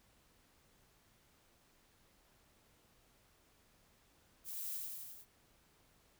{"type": "noise with echo", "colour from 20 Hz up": "violet", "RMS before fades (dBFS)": -45, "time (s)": [4.44, 4.81], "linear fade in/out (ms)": 50, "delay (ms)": 89, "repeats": 5, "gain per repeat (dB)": -2, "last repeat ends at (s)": 5.255, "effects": ["pink hiss -70 dBFS RMS until 6.19 s"]}